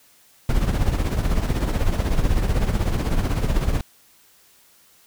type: noise with tremolo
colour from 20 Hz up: brown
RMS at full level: -17 dBFS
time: 0.49-3.81 s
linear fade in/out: 2 ms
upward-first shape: triangle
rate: 16 Hz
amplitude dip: 70%
effects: white hiss -55 dBFS RMS until 5.06 s